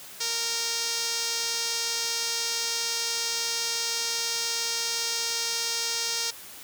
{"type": "tone with band-pass filter", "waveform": "sawtooth", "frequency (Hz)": 462.9, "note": "A#4", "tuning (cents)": -12, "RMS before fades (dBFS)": -29, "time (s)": [0.2, 6.31], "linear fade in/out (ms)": 10, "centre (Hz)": 5500, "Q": 2.4, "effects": ["white hiss -44 dBFS RMS until 6.63 s", "high-pass 80 Hz 12 dB/octave"]}